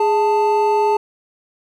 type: tone pair together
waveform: triangle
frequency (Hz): 415.3 / 881.5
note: G#4 / A5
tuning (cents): 0 / +3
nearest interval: octave + minor second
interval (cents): 1303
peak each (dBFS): -14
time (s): 0-0.97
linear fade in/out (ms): 5
effects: none